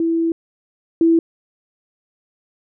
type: tone pair in turn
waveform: sine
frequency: 330.6 / 330.6 Hz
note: E4 / E4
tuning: +5 / +5 cents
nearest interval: unison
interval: 0 cents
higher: neither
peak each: -15 / -10 dBFS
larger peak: second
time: 0-0.32 / 1.01-1.19 s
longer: first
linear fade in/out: 2 ms
effects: none